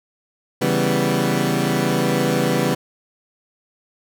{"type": "chord", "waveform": "20% pulse", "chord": "C# half-diminished seventh", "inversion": "none", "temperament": "equal", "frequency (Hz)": [138.59, 164.81, 196, 246.9], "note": ["C#3", "E3", "G3", "B3"], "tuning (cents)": [0, 0, 0, 0], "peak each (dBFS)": -18, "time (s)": [0.61, 2.75], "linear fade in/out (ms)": 10, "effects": []}